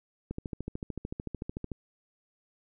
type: click train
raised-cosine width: 3 ms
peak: -22 dBFS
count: 20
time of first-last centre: 0.31-1.717 s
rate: 13.5 Hz
effects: none